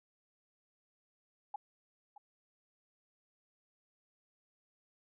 sine tone with echo, 825 Hz, G#5, 12 cents flat, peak -36 dBFS, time 1.54-1.56 s, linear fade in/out 5 ms, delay 620 ms, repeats 1, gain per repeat -15 dB, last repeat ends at 2.18 s, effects none

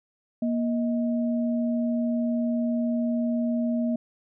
sine tone pair together, 236.6 / 630.7 Hz, A#3 / D#5, +26 / +23 cents, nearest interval octave + perfect fourth, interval 1697 cents, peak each -23 / -32 dBFS, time 0.42-3.96 s, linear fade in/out 5 ms, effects none

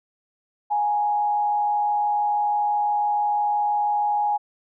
sine tone with frequency modulation, 830.6 Hz, G#5, in tune, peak -19 dBFS, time 0.7-4.38 s, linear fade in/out 20 ms, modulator 106 Hz, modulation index 0.34, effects none

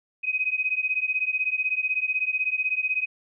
sine beating tone pair, 2510 / 2526 Hz, D#7 / D#7, +15 / +26 cents, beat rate 16 Hz, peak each -26 / -26 dBFS, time 0.23-3.06 s, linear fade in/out 20 ms, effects none

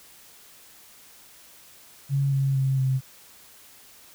sine tone with pitch steps, 138.59 / 136.29 / 134.02 / 131.8 Hz, C#3 / C#3 / C3 / C3, 0 / -29 / +42 / +13 cents, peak -20 dBFS, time 2.09-3.01 s, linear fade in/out 50 ms, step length 230 ms, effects white hiss -51 dBFS RMS until 4.14 s

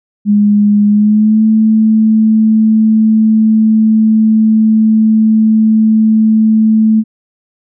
sine tone with pitch glide, 206.6 to 218.9 Hz, G#3 to A3, -9 to -9 cents, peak -5 dBFS, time 0.25-7.04 s, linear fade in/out 50 ms, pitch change +100 cents, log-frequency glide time 0.88-1.43 s, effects none

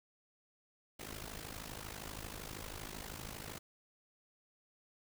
pink noise with amplitude modulation, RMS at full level -43 dBFS, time 0.99-3.59 s, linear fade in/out 10 ms, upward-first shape sine, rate 52.7 Hz, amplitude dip 80%, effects none

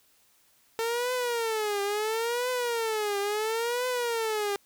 sawtooth tone with vibrato, 449.6 Hz, A4, 37 cents sharp, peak -23 dBFS, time 0.79-4.56 s, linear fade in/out 0 ms, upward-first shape triangle, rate 0.73 Hz, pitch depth 210 cents each way, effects white hiss -64 dBFS RMS until 4.65 s

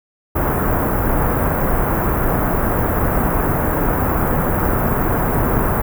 pink band-stop noise, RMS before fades -17 dBFS, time 0.35-5.82 s, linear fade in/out 10 ms, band 1500 to 15000 Hz, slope 24 dB/octave, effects none

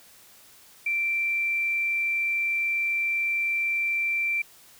sine tone, 2349 Hz, D7, in tune, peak -23 dBFS, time 0.86-4.42 s, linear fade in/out 5 ms, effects white hiss -53 dBFS RMS until 4.79 s

